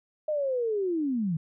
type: linear sweep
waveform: sine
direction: down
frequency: 622.3 to 150.7 Hz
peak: -25 dBFS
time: 0.28-1.37 s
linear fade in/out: 5 ms
effects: none